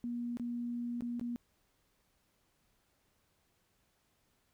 sine tone with dropouts, 239.3 Hz, A#3, 46 cents sharp, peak -35 dBFS, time 0.04-1.36 s, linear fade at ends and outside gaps 0 ms, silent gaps 0.371-0.397 / 1.008-1.022 / 1.196-1.212 s, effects pink hiss -75 dBFS RMS until 4.53 s

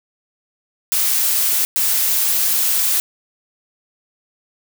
blue noise bursts at uneven times, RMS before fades -17 dBFS, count 2, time 0.92-1.65 / 1.76-3 s, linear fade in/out 0 ms, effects none

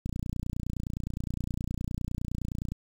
click train, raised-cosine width 5 ms, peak -20 dBFS, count 80, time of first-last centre 0.06-2.72 s, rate 29.7 Hz, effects 8-bit

